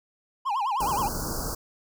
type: tone with vibrato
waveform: triangle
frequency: 932.3 Hz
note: A#5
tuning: in tune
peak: -22 dBFS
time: 0.45-1.09 s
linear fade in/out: 20 ms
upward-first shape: sine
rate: 9.6 Hz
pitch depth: 270 cents each way
type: band-stop noise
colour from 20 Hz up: pink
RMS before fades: -31 dBFS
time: 0.8-1.55 s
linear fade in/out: 5 ms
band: 1500 to 4500 Hz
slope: 96 dB/octave
effects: none